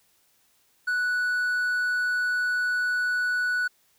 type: tone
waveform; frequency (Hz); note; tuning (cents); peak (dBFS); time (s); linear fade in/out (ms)
triangle; 1478; F#6; -2; -21; 0.87-3.68; 10
effects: white hiss -65 dBFS RMS until 3.98 s